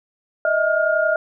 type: tone cluster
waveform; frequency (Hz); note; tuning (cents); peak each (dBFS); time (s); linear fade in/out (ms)
sine; 617 / 648 / 1418; D#5 / E5 / F6; -15 / -30 / +26; -20; 0.45-1.16; 2
effects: none